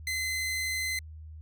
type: tone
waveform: sawtooth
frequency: 2052 Hz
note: C7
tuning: 34 cents flat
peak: -26 dBFS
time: 0.07-0.99 s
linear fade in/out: 2 ms
effects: added 78 Hz sine -42 dBFS peak until 1.41 s